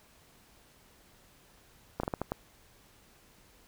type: slowing click train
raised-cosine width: 1 ms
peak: -17 dBFS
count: 6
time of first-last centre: 2-2.32 s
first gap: 34 ms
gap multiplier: 1.32
effects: pink hiss -61 dBFS RMS until 3.67 s